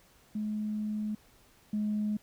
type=tone pair in turn; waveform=sine; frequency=212.5 / 210.8 Hz; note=G#3 / G#3; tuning=+40 / +26 cents; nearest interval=unison; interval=14 cents; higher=first; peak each=-30 / -27 dBFS; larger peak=second; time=0.35-1.15 / 1.73-2.17 s; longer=first; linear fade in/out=5 ms; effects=tanh soft clip ceiling -24 dBFS + pink hiss -62 dBFS RMS until 2.22 s